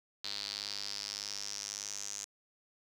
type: tone with band-pass filter sweep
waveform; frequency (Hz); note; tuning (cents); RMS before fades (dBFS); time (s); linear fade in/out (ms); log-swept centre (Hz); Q
sawtooth; 101.7; G#2; -36; -41; 0.24-2.25; 0; 4300 to 6500; 5.6
effects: 10-bit